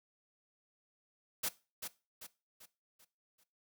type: noise with echo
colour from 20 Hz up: white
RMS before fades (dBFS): -35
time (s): 1.43-1.49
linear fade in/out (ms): 10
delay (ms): 390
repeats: 5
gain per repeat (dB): -7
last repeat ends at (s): 3.44
effects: noise-tail reverb RT60 0.3 s tail -18 dB re dry